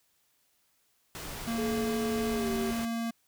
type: noise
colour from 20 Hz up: pink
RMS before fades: -40 dBFS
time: 1.15-2.85 s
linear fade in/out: 0 ms
type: tone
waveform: square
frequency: 230.4 Hz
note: A#3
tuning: 20 cents flat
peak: -31 dBFS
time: 1.47-3.11 s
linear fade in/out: 10 ms
type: tone with pitch glide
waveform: sine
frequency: 428.9 to 388.8 Hz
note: A4 to G4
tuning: -44 to -14 cents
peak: -32 dBFS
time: 1.58-2.71 s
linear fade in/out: 5 ms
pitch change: -170 cents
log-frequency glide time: 2.32-2.49 s
effects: white hiss -71 dBFS RMS until 3.27 s